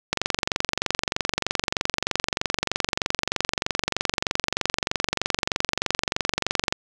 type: click train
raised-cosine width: 0.2 ms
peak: -4 dBFS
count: 154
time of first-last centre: 0.13-6.725 s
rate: 23.2 Hz
effects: none